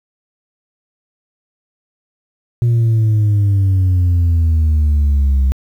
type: exponential sweep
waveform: sine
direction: down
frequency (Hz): 120 to 65.41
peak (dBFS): -7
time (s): 2.62-5.52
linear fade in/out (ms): 0
effects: tanh soft clip ceiling -9 dBFS + 8-bit